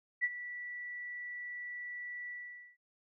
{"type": "tone with ADSR envelope", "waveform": "sine", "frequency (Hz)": 1957, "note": "B6", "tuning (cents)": -16, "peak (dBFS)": -26, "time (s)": [0.21, 2.77], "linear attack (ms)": 30, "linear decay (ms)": 42, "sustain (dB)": -14, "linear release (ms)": 480, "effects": []}